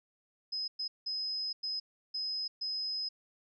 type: tone bursts at uneven times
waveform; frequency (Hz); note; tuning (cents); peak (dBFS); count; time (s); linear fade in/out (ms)
sine; 5070; D#8; +32; -33; 6; 0.52-0.68 / 0.79-0.88 / 1.06-1.53 / 1.63-1.8 / 2.14-2.48 / 2.61-3.09; 10
effects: none